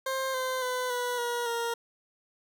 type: tone with pitch steps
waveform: 20% pulse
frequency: 529 / 516 / 503.4 / 491 / 479 / 467.2 Hz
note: C5 / C5 / B4 / B4 / A#4 / A#4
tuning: +19 / -24 / +33 / -10 / +47 / +4 cents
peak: -24 dBFS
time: 0.06-1.74 s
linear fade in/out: 5 ms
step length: 280 ms
effects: none